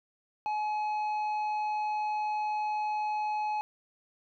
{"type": "tone with tanh clipping", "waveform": "triangle", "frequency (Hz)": 848, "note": "G#5", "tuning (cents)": 36, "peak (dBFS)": -30, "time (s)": [0.46, 3.61], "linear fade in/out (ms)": 0, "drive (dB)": 11, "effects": []}